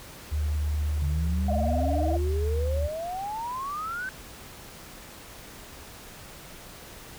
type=tone; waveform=sine; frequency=75 Hz; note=D2; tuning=37 cents sharp; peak=-24 dBFS; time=0.31-2.88 s; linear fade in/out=20 ms
type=exponential sweep; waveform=sine; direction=up; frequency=139.1 to 1558 Hz; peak=-30 dBFS; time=1.02-4.09 s; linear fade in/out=0 ms
type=tone with vibrato; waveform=sine; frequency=659.3 Hz; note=E5; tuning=in tune; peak=-27 dBFS; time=1.48-2.17 s; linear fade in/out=5 ms; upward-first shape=sine; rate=20 Hz; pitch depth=190 cents each way
effects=pink hiss -45 dBFS RMS until 7.18 s